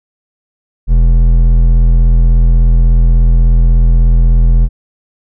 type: tone with hard clipping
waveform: sine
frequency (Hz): 41.76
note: E1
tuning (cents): +23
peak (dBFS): -6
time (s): 0.87-4.69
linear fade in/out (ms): 50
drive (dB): 8
effects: none